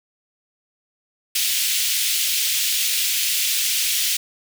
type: high-pass noise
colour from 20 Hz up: pink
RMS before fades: -21 dBFS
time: 1.35-4.17 s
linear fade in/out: 5 ms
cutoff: 2600 Hz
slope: 24 dB/octave
effects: none